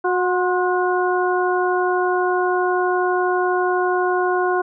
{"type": "harmonic tone with a mistuned harmonic", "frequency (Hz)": 363.9, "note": "F#4", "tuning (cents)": -29, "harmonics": [1, 2, 3, 4], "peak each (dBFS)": [-19, -22, -24, -25], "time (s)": [0.04, 4.62], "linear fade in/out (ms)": 10, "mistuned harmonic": 3, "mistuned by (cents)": -51, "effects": []}